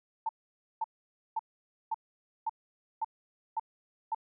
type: tone bursts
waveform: sine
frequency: 893 Hz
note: A5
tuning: 25 cents sharp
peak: -28 dBFS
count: 8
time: 0.26-4.148 s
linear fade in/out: 5 ms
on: 31 ms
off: 520 ms
effects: none